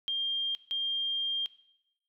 sine tone pair in turn, 3200 / 3200 Hz, G7 / G7, +35 / +35 cents, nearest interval unison, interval 0 cents, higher neither, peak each -28 dBFS, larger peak neither, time 0.08-0.55 / 0.71-1.46 s, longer second, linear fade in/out 0 ms, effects noise-tail reverb RT60 0.8 s tail -17 dB re dry

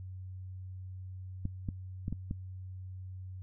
clicks, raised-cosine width 5 ms, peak -22 dBFS, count 5, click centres 1.454 / 1.688 / 2.081 / 2.126 / 2.311 s, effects noise-tail reverb RT60 0.1 s tail -21 dB re dry + added 93 Hz sine -41 dBFS peak until 3.42 s

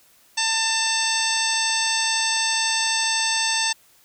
harmonic tone with a mistuned harmonic, 894 Hz, A5, 27 cents sharp, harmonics 1 / 2 / 3 / 4 / 5 / 6 / 7 / 9, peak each -28 / -28 / -28 / -28 / -28 / -28 / -28 / -28 dBFS, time 0.37-3.73 s, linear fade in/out 10 ms, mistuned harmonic 5, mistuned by +19 cents, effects white hiss -56 dBFS RMS until 4.04 s

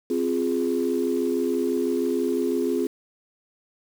sine chord, F minor, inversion second, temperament equal, 261.6 / 349.2 / 415.3 Hz, C4 / F4 / Ab4, 0 / 0 / 0 cents, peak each -25 dBFS, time 0.1-2.87 s, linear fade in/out 5 ms, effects tanh soft clip ceiling -13 dBFS + 7-bit

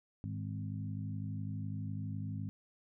harmonic tone with a mistuned harmonic, 51.91 Hz, G#1, in tune, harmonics 2 / 3 / 4 / 5, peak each -39 / -43 / -45 / -47 dBFS, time 0.24-2.49 s, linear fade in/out 0 ms, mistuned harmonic 4, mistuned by -35 cents, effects none

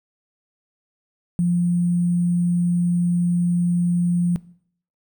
sine tone with sample-and-hold, 174.61 Hz, F3, in tune, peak -16 dBFS, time 1.39-4.36 s, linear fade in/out 0 ms, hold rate 8820 Hz, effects noise-tail reverb RT60 0.6 s tail -20 dB re dry

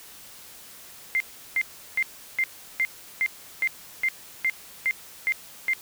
sine tone bursts, 2093 Hz, C7, in tune, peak -20 dBFS, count 12, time 1.15-5.734 s, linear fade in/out 0 ms, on 52 ms, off 360 ms, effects white hiss -46 dBFS RMS until 5.81 s

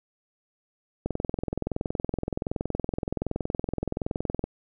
click train, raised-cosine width 2 ms, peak -14 dBFS, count 73, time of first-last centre 1.06-4.44 s, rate 21.3 Hz, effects none

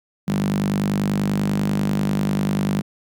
sawtooth tone with high-pass filter, 50.2 Hz, G1, 42 cents sharp, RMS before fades -21 dBFS, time 0.27-2.82 s, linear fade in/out 20 ms, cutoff 180 Hz, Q 8, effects none

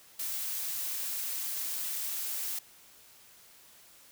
blue noise, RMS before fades -35 dBFS, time 0.19-2.59 s, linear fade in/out 5 ms, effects white hiss -57 dBFS RMS until 4.11 s

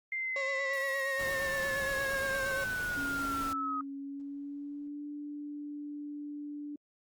sine linear sweep, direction down, 2098 to 1252 Hz, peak -32 dBFS, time 0.12-3.81 s, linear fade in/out 2 ms
35% pulse tone with vibrato, 543 Hz, C#5, 36 cents flat, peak -33 dBFS, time 0.36-2.64 s, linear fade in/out 2 ms, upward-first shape sine, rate 8.6 Hz, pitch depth 35 cents each way
pink noise, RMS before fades -43 dBFS, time 1.19-3.53 s, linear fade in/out 2 ms
sine tone with pitch glide, 277.2 to 292.8 Hz, C#4 to D4, 0 to -5 cents, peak -38 dBFS, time 2.97-6.76 s, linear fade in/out 5 ms, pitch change +95 cents, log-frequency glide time 3.96-5.06 s
effects Opus 24 kbps

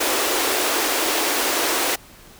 pink high-pass noise, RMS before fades -21 dBFS, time 0-1.96 s, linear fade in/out 10 ms, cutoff 290 Hz, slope 48 dB/octave, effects pink hiss -46 dBFS RMS until 2.39 s

